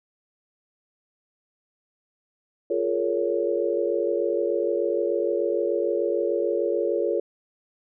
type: chord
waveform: sine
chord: Bb minor seventh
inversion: second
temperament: just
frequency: 349.6 / 419.5 / 466.2 / 559.4 Hz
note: F4 / Ab4 / Bb4 / Db5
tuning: +2 / +17 / 0 / +16 cents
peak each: -27 dBFS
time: 2.7-7.2 s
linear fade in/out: 5 ms
effects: none